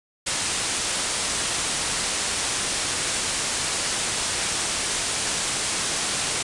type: low-pass noise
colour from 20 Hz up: white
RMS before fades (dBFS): -26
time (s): 0.26-6.43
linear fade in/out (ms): 10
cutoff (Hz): 10000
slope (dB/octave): 96
effects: resampled to 24000 Hz